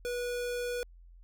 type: tone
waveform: square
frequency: 487 Hz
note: B4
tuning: 24 cents flat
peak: -33 dBFS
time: 0.05-0.83 s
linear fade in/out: 0 ms
effects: added 43 Hz sine -51 dBFS peak until 1.23 s